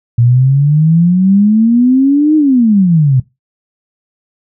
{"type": "exponential two-way sweep", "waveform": "sine", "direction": "up then down", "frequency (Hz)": [116.54, 313.1, 124.9], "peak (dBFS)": -5, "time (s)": [0.18, 3.2], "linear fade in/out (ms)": 5, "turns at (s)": 2.36, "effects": ["noise-tail reverb RT60 0.2 s tail -19 dB re dry"]}